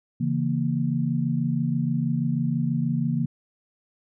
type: chord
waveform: sine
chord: A# diminished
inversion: first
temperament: equal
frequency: 138.59 / 164.81 / 233.1 Hz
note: C#3 / E3 / A#3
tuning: 0 / 0 / 0 cents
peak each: -26 dBFS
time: 0.2-3.26 s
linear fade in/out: 10 ms
effects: none